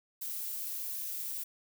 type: noise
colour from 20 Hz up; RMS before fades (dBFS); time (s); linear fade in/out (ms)
violet; -38; 0.21-1.44; 10
effects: none